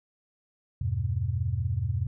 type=chord; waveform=sine; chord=E minor; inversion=none; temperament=just; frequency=82.41 / 98.89 / 123.61 Hz; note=E2 / G2 / B2; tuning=0 / +16 / +2 cents; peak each=-31 / -29 / -30 dBFS; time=0.81-2.07 s; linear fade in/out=5 ms; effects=none